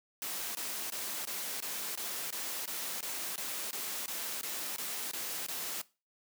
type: noise bursts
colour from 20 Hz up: white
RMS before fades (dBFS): -38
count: 16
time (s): 0.22-5.815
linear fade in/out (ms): 0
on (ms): 330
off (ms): 21
effects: noise-tail reverb RT60 0.3 s tail -20 dB re dry + high-pass 200 Hz 12 dB/octave